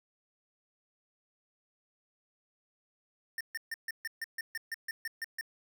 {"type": "tone bursts", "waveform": "square", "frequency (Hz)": 1812, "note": "A#6", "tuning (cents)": -50, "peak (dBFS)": -35, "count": 13, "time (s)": [3.38, 5.411], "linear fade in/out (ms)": 2, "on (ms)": 27, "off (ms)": 140, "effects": []}